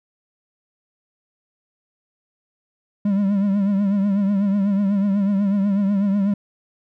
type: tone with vibrato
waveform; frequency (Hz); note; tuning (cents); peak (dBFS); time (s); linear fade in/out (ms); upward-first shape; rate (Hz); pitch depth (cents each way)
triangle; 199.6; G3; +32; -14; 3.05-6.34; 5; triangle; 8.1; 79
effects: none